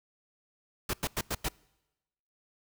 pink noise bursts, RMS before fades -31 dBFS, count 5, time 0.89-1.487 s, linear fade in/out 5 ms, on 45 ms, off 93 ms, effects noise-tail reverb RT60 1.0 s tail -25 dB re dry

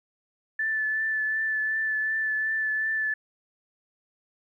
sine tone with vibrato, 1751 Hz, A6, 9 cents flat, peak -24 dBFS, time 0.59-3.14 s, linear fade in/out 5 ms, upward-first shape triangle, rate 2.7 Hz, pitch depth 21 cents each way, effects 11-bit

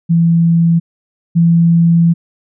sine tone pair in turn, 167.5 / 168.21 Hz, E3 / E3, +28 / +35 cents, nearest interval unison, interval 7 cents, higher second, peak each -7 / -6 dBFS, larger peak second, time 0.09-0.8 / 1.35-2.14 s, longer second, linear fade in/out 20 ms, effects none

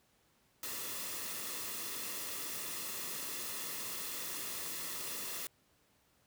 white noise with comb filter, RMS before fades -41 dBFS, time 0.63-5.47 s, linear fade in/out 2 ms, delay 1.3 ms, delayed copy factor -0.5, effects pink hiss -71 dBFS RMS until 6.26 s + high-pass 60 Hz 12 dB/octave

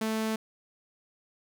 sawtooth tone, 220 Hz, A3, in tune, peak -24 dBFS, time 0.01-0.36 s, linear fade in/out 5 ms, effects none

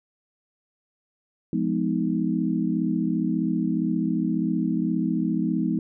sine chord, F half-diminished seventh, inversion none, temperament just, 174.61 / 209.5 / 251.4 / 314.3 Hz, F3 / Ab3 / Cb4 / Eb4, 0 / +15 / +31 / +18 cents, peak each -27 dBFS, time 1.53-5.79 s, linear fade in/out 2 ms, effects none

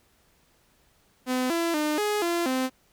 sawtooth tone with pitch steps, 254.2 / 336.3 / 302.4 / 418.1 / 342.6 / 259 Hz, C4 / E4 / D#4 / G#4 / F4 / C4, -50 / +35 / -49 / +12 / -33 / -17 cents, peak -20 dBFS, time 1.26-2.7 s, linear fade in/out 50 ms, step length 240 ms, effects pink hiss -64 dBFS RMS until 2.92 s

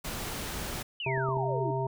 pink noise, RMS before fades -36 dBFS, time 0.04-0.83 s, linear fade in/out 10 ms
sine exponential sweep, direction down, 3051 to 296.4 Hz, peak -33 dBFS, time 1-1.71 s, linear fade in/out 2 ms
harmonic tone, 132.1 Hz, C3, 17 cents sharp, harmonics 1 / 3 / 5 / 7, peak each -31 / -33 / -36 / -34 dBFS, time 1.06-1.87 s, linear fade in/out 5 ms
clicks, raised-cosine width 2 ms, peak -28 dBFS, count 3, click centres 1.177 / 1.288 / 1.371 s
effects none

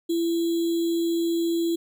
sine tone with sample-and-hold, 335.7 Hz, E4, 32 cents sharp, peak -21 dBFS, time 0.09-1.76 s, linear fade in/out 10 ms, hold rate 3675 Hz, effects none

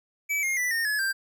square tone with pitch steps, 2298 / 2132 / 1977.5 / 1834.5 / 1701.8 / 1578.7 Hz, D7 / C7 / B6 / A#6 / G#6 / G6, -38 / +32 / +2 / -28 / +42 / +12 cents, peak -25 dBFS, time 0.29-1.13 s, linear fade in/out 20 ms, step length 140 ms, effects none

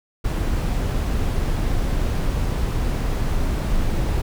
brown noise, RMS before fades -21 dBFS, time 0.24-4.22 s, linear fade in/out 10 ms, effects none

